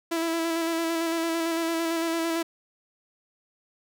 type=tone with vibrato; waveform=sawtooth; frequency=330.7 Hz; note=E4; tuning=6 cents sharp; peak=-21 dBFS; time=0.11-2.43 s; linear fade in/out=10 ms; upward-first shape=square; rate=8.9 Hz; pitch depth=20 cents each way; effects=none